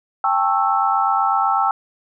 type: chord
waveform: sine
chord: A dominant seventh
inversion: third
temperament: just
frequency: 792 / 880 / 1100 / 1320 Hz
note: G5 / A5 / C#6 / E6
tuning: +18 / 0 / -14 / +2 cents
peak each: -19 / -22 / -24 / -19 dBFS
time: 0.24-1.71 s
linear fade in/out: 2 ms
effects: none